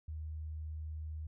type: tone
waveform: sine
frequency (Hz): 77.78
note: D#2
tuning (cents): 0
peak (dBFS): -39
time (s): 0.08-1.27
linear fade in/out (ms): 5
effects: none